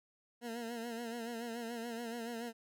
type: tone with vibrato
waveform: 20% pulse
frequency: 233.1 Hz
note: A#3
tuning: in tune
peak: -35 dBFS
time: 0.41-2.53 s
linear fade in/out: 50 ms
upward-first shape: sine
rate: 7 Hz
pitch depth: 60 cents each way
effects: none